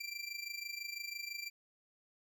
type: tone with amplitude modulation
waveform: 25% pulse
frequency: 2356 Hz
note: D7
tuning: 5 cents sharp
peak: -34 dBFS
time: 0-1.5 s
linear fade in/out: 10 ms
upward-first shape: sine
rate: 26 Hz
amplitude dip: 75%
effects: none